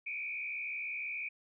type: tone with frequency modulation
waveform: sine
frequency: 2384 Hz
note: D7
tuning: 25 cents sharp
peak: -36 dBFS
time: 0.06-1.29 s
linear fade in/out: 10 ms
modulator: 66.1 Hz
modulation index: 1.8
effects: none